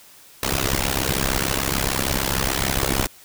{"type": "noise with amplitude modulation", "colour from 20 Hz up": "pink", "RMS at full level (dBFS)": -18, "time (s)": [0.43, 3.07], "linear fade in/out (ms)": 2, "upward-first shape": "sine", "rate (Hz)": 66.7, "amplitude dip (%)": 100, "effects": ["white hiss -48 dBFS RMS until 3.24 s"]}